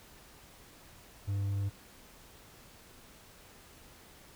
triangle tone, 99.5 Hz, G2, 26 cents sharp, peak -28 dBFS, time 1.27-1.7 s, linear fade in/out 20 ms, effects pink hiss -56 dBFS RMS until 4.35 s

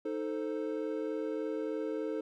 triangle chord, A diminished, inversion second, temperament equal, 311.1 / 440 / 523.3 Hz, Eb4 / A4 / C5, 0 / 0 / 0 cents, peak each -35 / -34 / -38 dBFS, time 0.05-2.21 s, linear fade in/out 5 ms, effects none

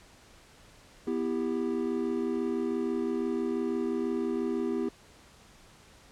triangle chord, E minor, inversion second, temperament just, 247.2 / 329.6 / 395.6 Hz, B3 / E4 / G4, +2 / 0 / +16 cents, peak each -30 / -31 / -30 dBFS, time 1.07-4.89 s, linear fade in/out 5 ms, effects pink hiss -56 dBFS RMS until 6.11 s + low-pass 9000 Hz 12 dB/octave

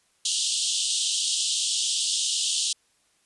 pink band-pass noise, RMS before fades -26 dBFS, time 0.25-2.73 s, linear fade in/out 5 ms, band 2900 to 9400 Hz, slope 96 dB/octave, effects white hiss -66 dBFS RMS until 3.25 s + resampled to 24000 Hz

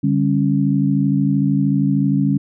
sine tone cluster, 145.1 / 198.2 / 275.2 Hz, D3 / G3 / C#4, -21 / +19 / -12 cents, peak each -18 dBFS, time 0.03-2.38 s, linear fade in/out 10 ms, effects none

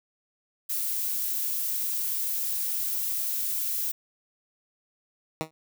violet noise, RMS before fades -29 dBFS, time 0.69-3.92 s, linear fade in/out 10 ms
10% pulse tone with exponential decay, 158.5 Hz, D#3, 32 cents sharp, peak -16 dBFS, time 5.41-5.51 s, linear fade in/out 0 ms, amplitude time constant 21 ms
effects none

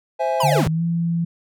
triangle chord, C augmented, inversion none, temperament equal, 523.3 / 659.3 / 830.6 Hz, C5 / E5 / G#5, 0 / 0 / 0 cents, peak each -21 dBFS, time 0.19-0.62 s, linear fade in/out 20 ms
square linear sweep, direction down, 1045 to 51.1 Hz, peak -19 dBFS, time 0.4-0.68 s, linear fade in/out 5 ms
sine tone with pitch glide, 146.83 to 168.66 Hz, D3 to E3, 0 to +40 cents, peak -18 dBFS, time 0.43-1.25 s, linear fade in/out 10 ms, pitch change +240 cents, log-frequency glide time 0.55-0.83 s
effects none

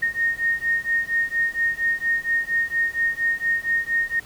sine beating tone pair, 1848 / 1852.3 Hz, A#6 / A#6, -16 / -12 cents, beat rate 4.3 Hz, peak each -23 dBFS, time 0.02-4.2 s, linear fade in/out 10 ms, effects pink hiss -46 dBFS RMS until 4.25 s

